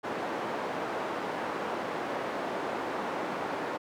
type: band-pass noise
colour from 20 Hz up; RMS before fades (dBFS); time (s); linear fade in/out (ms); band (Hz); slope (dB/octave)
white; -34; 0.03-3.78; 20; 250 to 930; 12
effects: none